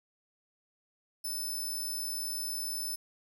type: tone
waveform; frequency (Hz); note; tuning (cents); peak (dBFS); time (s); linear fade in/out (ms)
10% pulse; 5274; E8; 0; -28; 1.24-2.96; 10
effects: none